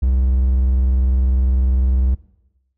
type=tone with vibrato; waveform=triangle; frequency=64.2 Hz; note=C2; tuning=32 cents flat; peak=-11 dBFS; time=0.02-2.15 s; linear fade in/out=10 ms; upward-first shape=sine; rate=20 Hz; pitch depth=130 cents each way; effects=noise-tail reverb RT60 1.0 s tail -21 dB re dry